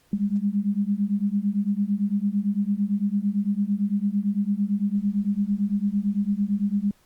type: beating tone pair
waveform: sine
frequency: 198.3 / 207.2 Hz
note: G3 / G#3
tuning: +20 / -4 cents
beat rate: 8.9 Hz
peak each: -24 dBFS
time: 0.13-6.91 s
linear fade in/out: 2 ms
effects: pink hiss -62 dBFS RMS until 7.05 s + Opus 48 kbps

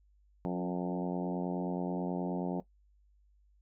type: harmonic tone with a mistuned harmonic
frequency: 89.4 Hz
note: F2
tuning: 41 cents sharp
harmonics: 2 / 3 / 4 / 5 / 6 / 7 / 8 / 9 / 10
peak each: -34 / -38 / -40 / -42 / -44 / -45 / -46 / -47 / -48 dBFS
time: 0.45-2.6 s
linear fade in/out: 0 ms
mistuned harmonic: 3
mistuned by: +19 cents
effects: noise-tail reverb RT60 0.1 s tail -17 dB re dry + added 50 Hz sine -63 dBFS peak until 3.61 s

